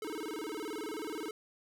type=tone with vibrato; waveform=square; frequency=368.5 Hz; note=F#4; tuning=7 cents flat; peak=-38 dBFS; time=0.02-1.31 s; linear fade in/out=2 ms; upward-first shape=square; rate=19 Hz; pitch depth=280 cents each way; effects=none